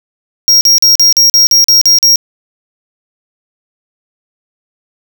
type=tone bursts; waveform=square; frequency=5600 Hz; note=F8; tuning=4 cents sharp; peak=-4 dBFS; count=10; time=0.48-2.158 s; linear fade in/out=0 ms; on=130 ms; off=42 ms; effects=none